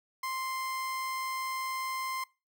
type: tone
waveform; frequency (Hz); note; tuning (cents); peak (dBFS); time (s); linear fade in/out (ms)
30% pulse; 1046.5; C6; 0; -30; 0.23-2.24; 5
effects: noise-tail reverb RT60 0.3 s tail -23 dB re dry